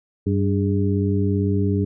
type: harmonic tone with a mistuned harmonic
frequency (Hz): 97.4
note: G2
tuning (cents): -11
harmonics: 1 / 2 / 3 / 4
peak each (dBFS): -20 / -23 / -25 / -26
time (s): 0.26-1.85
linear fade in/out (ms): 10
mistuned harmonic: 4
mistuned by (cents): +79
effects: none